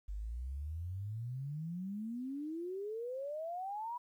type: exponential sweep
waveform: sine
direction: up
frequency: 48 to 987.8 Hz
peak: -38 dBFS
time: 0.08-3.98 s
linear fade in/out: 10 ms
effects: 12-bit